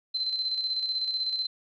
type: tone with tremolo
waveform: sine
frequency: 4080 Hz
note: C8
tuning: 44 cents flat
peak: -25 dBFS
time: 0.14-1.47 s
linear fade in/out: 10 ms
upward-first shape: square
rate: 16 Hz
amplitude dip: 45%
effects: none